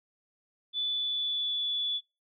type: tone with pitch glide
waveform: sine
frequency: 3479 to 3441 Hz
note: A7 to A7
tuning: -20 to -39 cents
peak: -28 dBFS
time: 0.73-2.01 s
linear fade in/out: 50 ms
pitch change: -19 cents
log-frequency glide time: 0.86-1.69 s
effects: noise-tail reverb RT60 0.3 s tail -26 dB re dry